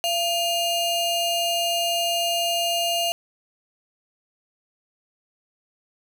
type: ring-modulated tone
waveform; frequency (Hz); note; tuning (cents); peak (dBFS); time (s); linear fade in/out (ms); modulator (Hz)
45% pulse; 1754; A6; -6; -18; 0.04-3.12; 0; 1070
effects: none